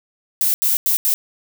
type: noise bursts at uneven times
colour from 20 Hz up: violet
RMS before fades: -17 dBFS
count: 4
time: 0.41-0.54 / 0.62-0.77 / 0.86-0.97 / 1.05-1.14 s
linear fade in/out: 0 ms
effects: none